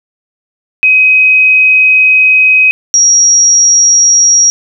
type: tone pair in turn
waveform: sine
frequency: 2526 / 5671 Hz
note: D#7 / F8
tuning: +26 / +26 cents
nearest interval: octave + major second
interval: 1400 cents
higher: second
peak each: -3 dBFS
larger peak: neither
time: 0.83-2.71 / 2.94-4.5 s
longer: first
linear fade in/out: 0 ms
effects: none